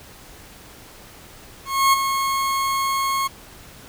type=tone with ADSR envelope; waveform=40% pulse; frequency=1088 Hz; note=C#6; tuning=33 cents flat; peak=-11 dBFS; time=1.65-3.28 s; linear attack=280 ms; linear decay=17 ms; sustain=-8 dB; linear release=15 ms; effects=pink hiss -44 dBFS RMS until 3.88 s